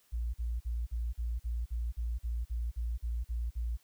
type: tone bursts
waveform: sine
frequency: 58.27 Hz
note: A#1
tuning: in tune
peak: -31 dBFS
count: 14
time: 0.12-3.772 s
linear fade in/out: 20 ms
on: 220 ms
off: 44 ms
effects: white hiss -68 dBFS RMS until 3.83 s